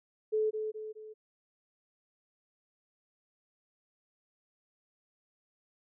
sine tone with echo, 432.4 Hz, A4, 30 cents flat, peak -26 dBFS, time 0.32-0.51 s, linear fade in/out 20 ms, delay 210 ms, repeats 3, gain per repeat -6 dB, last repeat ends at 1.14 s, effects none

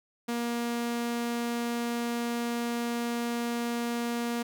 sawtooth tone, 236.6 Hz, A#3, 26 cents sharp, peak -25 dBFS, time 0.28-4.43 s, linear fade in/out 10 ms, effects none

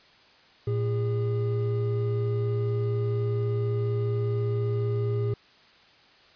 triangle tone pair together, 114.36 / 407.3 Hz, A#2 / G#4, -33 / -34 cents, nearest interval octave + minor seventh, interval 2199 cents, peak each -23 / -28 dBFS, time 0.67-5.34 s, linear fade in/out 5 ms, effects white hiss -56 dBFS RMS until 6.35 s + resampled to 11025 Hz

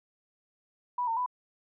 sine tone with pitch steps, 982 / 909 / 994 Hz, B5 / A#5 / B5, -10 / -44 / +11 cents, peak -27 dBFS, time 0.98-1.262 s, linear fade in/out 5 ms, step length 94 ms, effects none

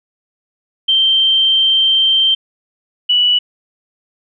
sine tone pair in turn, 3136 / 2951 Hz, G7 / F#7, 0 / -5 cents, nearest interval minor second, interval 105 cents, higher first, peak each -9 dBFS, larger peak neither, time 0.88-2.35 / 3.09-3.39 s, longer first, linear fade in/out 10 ms, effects none

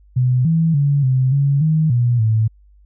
sine tone with pitch steps, 126.1 / 163.2 / 142.3 / 129.8 / 140.2 / 157 / 121 / 110.4 Hz, B2 / E3 / C#3 / C3 / C#3 / D#3 / B2 / A2, +36 / -17 / +46 / -13 / +20 / +16 / -35 / +6 cents, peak -12 dBFS, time 0.16-2.48 s, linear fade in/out 10 ms, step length 290 ms, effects added 50 Hz sine -46 dBFS peak until 2.85 s

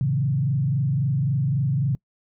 sine tone with frequency modulation, 136.6 Hz, C#3, 25 cents flat, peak -19 dBFS, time 0.01-1.95 s, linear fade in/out 0 ms, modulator 23.7 Hz, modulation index 0.91, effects noise-tail reverb RT60 0.1 s tail -25 dB re dry

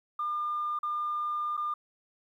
sine tone with dropouts, 1204 Hz, D6, 43 cents sharp, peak -28 dBFS, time 0.19-1.74 s, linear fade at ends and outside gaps 5 ms, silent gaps 0.79-0.83 / 1.569-1.575 s, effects tanh soft clip ceiling -24 dBFS + 11-bit

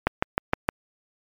click train, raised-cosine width 0.5 ms, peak -4 dBFS, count 5, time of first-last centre 0.07-0.689 s, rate 6.46 Hz, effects MP3 96 kbps

